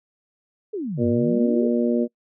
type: exponential two-way sweep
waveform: sine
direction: down then up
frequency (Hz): 454.8 to 92.5 to 454.8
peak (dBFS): -25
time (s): 0.73-1.68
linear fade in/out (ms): 10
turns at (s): 1.07
type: harmonic tone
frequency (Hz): 119.2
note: A#2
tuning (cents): +39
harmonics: 2 / 3 / 4 / 5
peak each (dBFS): -20 / -24 / -26 / -28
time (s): 0.97-2.08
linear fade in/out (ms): 50
effects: noise-tail reverb RT60 0.1 s tail -25 dB re dry